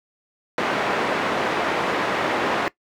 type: band-pass noise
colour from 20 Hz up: pink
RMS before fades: -23 dBFS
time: 0.58-2.68 s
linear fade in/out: 0 ms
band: 330 to 2100 Hz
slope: 12 dB/octave
effects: noise-tail reverb RT60 0.1 s tail -19 dB re dry